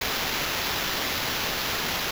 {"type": "noise with sample-and-hold", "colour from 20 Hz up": "violet", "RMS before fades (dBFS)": -28, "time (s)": [0.01, 2.11], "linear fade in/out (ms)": 5, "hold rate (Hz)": 8820, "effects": []}